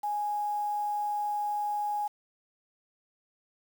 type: tone with quantisation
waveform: sine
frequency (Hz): 830.6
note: G#5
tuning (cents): 0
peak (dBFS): -28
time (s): 0.03-2.08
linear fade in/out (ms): 10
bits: 8
effects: none